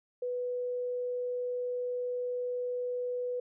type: tone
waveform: sine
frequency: 493.9 Hz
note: B4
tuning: in tune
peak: -31 dBFS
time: 0.22-3.4 s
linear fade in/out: 5 ms
effects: none